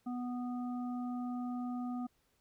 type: harmonic tone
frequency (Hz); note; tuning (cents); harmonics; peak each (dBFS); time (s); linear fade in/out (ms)
246.5; B3; -3; 1 / 3 / 5; -36 / -46 / -51; 0.06-2.07; 10
effects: pink hiss -75 dBFS RMS until 2.4 s